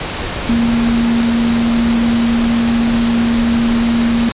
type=tone in noise; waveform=sine; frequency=233.2 Hz; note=A#3; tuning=1 cent sharp; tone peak=-11 dBFS; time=0.49-4.29 s; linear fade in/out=2 ms; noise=pink; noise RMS=-21 dBFS; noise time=0-4.32 s; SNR=+7 dB; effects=resampled to 8000 Hz